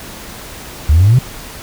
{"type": "exponential sweep", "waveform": "sine", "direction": "up", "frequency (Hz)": [70, 135], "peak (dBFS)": -4, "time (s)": [0.89, 1.19], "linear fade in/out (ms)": 5, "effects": ["tanh soft clip ceiling -1 dBFS", "pink hiss -31 dBFS RMS until 1.62 s"]}